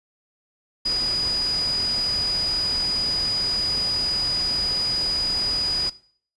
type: tone in noise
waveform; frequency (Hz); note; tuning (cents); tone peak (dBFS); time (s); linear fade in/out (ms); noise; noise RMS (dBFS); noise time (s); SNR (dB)
sine; 4929; D#8; -17; -20; 0.85-5.9; 10; pink; -34; 0.85-5.9; +11
effects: noise-tail reverb RT60 0.5 s tail -19 dB re dry + resampled to 24000 Hz